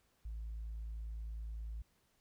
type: tone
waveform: sine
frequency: 55 Hz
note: A1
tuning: in tune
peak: -39 dBFS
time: 0.25-1.82 s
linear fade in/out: 5 ms
effects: tanh soft clip ceiling -38 dBFS + pink hiss -75 dBFS RMS until 2.2 s

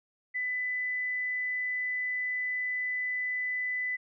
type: tone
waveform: sine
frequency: 1999 Hz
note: B6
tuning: 20 cents sharp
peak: -29 dBFS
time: 0.34-3.97 s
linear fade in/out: 20 ms
effects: none

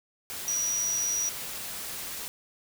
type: tone in noise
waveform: sine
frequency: 5800 Hz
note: F#8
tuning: 35 cents flat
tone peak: -26 dBFS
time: 0.48-1.29 s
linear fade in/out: 0 ms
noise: white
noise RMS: -37 dBFS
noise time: 0.3-2.28 s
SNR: +8 dB
effects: none

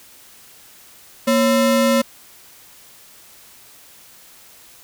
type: ring-modulated tone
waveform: square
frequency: 392 Hz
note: G4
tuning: in tune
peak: -11 dBFS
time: 1.27-2.02 s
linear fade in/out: 10 ms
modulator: 157 Hz
effects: white hiss -46 dBFS RMS until 4.83 s

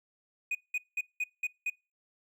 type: tone bursts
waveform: triangle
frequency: 2480 Hz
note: D#7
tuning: 6 cents flat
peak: -27 dBFS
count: 6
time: 0.51-1.7 s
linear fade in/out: 5 ms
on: 40 ms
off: 190 ms
effects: noise-tail reverb RT60 0.3 s tail -26 dB re dry

